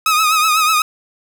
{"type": "tone with vibrato", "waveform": "sawtooth", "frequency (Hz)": 1261, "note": "D#6", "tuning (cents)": 23, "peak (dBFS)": -8, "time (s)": [0.06, 0.82], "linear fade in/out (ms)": 2, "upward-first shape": "triangle", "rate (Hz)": 8.1, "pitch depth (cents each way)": 71, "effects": []}